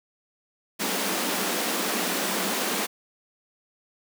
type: high-pass noise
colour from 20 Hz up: pink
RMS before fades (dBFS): -27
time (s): 0.79-2.87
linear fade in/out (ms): 20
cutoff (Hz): 180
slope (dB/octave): 96
effects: none